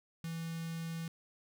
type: tone with notch filter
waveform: square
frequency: 164.81 Hz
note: E3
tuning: in tune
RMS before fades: -40 dBFS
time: 0.24-1.08 s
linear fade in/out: 2 ms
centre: 630 Hz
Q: 0.53
effects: none